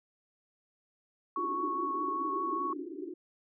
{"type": "tone with vibrato", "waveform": "sine", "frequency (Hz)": 1108.7, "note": "C#6", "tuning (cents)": 0, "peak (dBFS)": -31, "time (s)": [1.36, 2.73], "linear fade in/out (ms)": 2, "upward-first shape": "sine", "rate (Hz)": 4.9, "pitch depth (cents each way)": 12}
{"type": "band-pass noise", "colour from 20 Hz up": "white", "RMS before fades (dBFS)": -39, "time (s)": [1.37, 3.14], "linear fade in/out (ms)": 5, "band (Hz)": [280, 390], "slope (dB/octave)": 96}
{"effects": []}